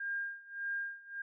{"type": "tone with tremolo", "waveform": "sine", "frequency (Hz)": 1608, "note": "G6", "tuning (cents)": 44, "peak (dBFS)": -33, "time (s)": [0, 1.22], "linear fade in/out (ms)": 5, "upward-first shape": "sine", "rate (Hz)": 1.7, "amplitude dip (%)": 90, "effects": []}